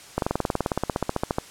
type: slowing click train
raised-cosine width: 1 ms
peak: -8 dBFS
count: 22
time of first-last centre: 0.18-1.384 s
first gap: 42 ms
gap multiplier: 1.03
effects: white hiss -45 dBFS RMS until 1.5 s + low-pass 9000 Hz 12 dB/octave

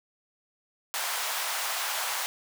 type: high-pass noise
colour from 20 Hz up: pink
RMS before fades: -31 dBFS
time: 0.94-2.26 s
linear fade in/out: 0 ms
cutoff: 730 Hz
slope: 24 dB/octave
effects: none

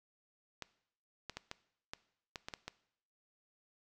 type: clicks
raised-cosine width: 0.2 ms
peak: -24 dBFS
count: 9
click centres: 0.623 / 1.297 / 1.37 / 1.514 / 1.935 / 2.358 / 2.485 / 2.538 / 2.68 s
effects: noise-tail reverb RT60 0.7 s tail -19 dB re dry

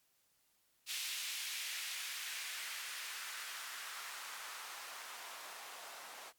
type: noise with band-pass filter sweep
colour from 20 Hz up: blue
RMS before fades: -45 dBFS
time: 0.86-6.33 s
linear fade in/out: 50 ms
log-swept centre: 3000 to 720 Hz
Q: 1.3
effects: white hiss -75 dBFS RMS until 6.38 s + MP3 96 kbps

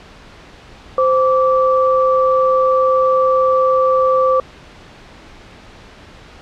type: tone pair together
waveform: sine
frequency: 519.9 / 1161 Hz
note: C5 / D6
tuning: -11 / -20 cents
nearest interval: octave + major second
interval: 1391 cents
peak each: -12 / -15 dBFS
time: 0.98-4.4 s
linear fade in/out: 2 ms
effects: pink hiss -40 dBFS RMS until 6.41 s + low-pass 4000 Hz 12 dB/octave

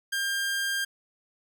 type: tone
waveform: sawtooth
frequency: 1600 Hz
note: G6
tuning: 35 cents sharp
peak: -23 dBFS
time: 0.12-0.85 s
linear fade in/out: 10 ms
effects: none

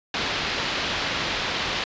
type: low-pass noise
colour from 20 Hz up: white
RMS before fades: -27 dBFS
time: 0.14-1.84 s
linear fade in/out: 2 ms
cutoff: 4200 Hz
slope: 24 dB/octave
effects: resampled to 16000 Hz

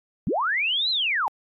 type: linear two-way sweep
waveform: sine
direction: up then down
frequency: 130 to 4156 to 772 Hz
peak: -21 dBFS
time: 0.27-1.28 s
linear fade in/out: 0 ms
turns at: 0.9 s
effects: AAC 48 kbps

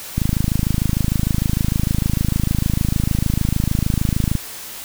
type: click train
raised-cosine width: 5 ms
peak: -5 dBFS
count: 112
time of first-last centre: 0.18-4.353 s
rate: 26.6 Hz
effects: white hiss -33 dBFS RMS until 4.84 s

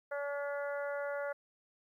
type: harmonic tone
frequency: 285.1 Hz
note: C#4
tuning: 49 cents sharp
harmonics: 2 / 3 / 4 / 5 / 6 / 7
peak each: -36 / -47 / -49 / -43 / -49 / -52 dBFS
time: 0.11-1.33 s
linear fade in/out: 10 ms
effects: 12-bit

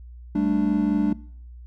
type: chord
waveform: triangle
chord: G suspended second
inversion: none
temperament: just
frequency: 196 / 220.5 / 294 Hz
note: G3 / A3 / D4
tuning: 0 / +4 / +2 cents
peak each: -23 / -23 / -20 dBFS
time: 0.35-1.13 s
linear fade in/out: 5 ms
effects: noise-tail reverb RT60 0.6 s tail -22 dB re dry + added 60 Hz sine -39 dBFS peak until 1.66 s

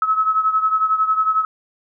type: beating tone pair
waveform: sine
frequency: 1288 / 1299 Hz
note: E6 / E6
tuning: -41 / -26 cents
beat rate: 11 Hz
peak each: -16 / -21 dBFS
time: 0.02-1.45 s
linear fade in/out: 2 ms
effects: none

